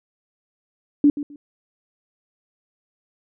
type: tone with echo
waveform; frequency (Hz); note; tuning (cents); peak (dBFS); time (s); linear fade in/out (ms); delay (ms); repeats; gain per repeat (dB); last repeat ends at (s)
sine; 290; D4; -22; -10; 1.04-1.1; 2; 130; 2; -14; 1.36
effects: none